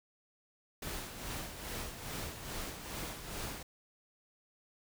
pink noise with tremolo, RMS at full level -40 dBFS, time 0.82-3.63 s, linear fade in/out 5 ms, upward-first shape sine, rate 2.4 Hz, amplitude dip 55%, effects none

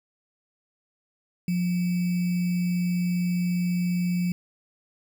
sine tone with sample-and-hold, 177.4 Hz, F3, 27 cents sharp, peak -22 dBFS, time 1.48-4.32 s, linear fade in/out 2 ms, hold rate 2450 Hz, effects none

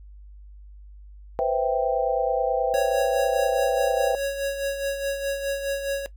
sine chord, C major seventh, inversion third, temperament equal, 493.9 / 523.3 / 659.3 / 784 Hz, B4 / C5 / E5 / G5, 0 / 0 / 0 / 0 cents, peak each -26 dBFS, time 1.39-4.15 s, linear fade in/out 0 ms
square tone with tremolo, 554.4 Hz, C#5, in tune, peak -23 dBFS, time 2.74-6.06 s, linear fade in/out 0 ms, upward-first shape sine, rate 4.8 Hz, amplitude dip 55%
effects noise-tail reverb RT60 0.1 s tail -17 dB re dry + added 50 Hz sine -42 dBFS peak until 6.16 s

